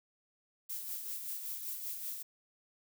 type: noise with tremolo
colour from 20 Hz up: violet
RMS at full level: -39 dBFS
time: 0.69-2.23 s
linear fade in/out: 10 ms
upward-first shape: sine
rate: 5.2 Hz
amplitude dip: 45%
effects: none